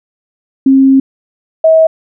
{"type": "tone pair in turn", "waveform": "sine", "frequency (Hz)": [268.3, 642.2], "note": ["C4", "E5"], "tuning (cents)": [44, -45], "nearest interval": "octave + minor third", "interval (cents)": 1511, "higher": "second", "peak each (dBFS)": -3, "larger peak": "neither", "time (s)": [[0.66, 1], [1.64, 1.87]], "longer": "first", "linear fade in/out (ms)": 5, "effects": []}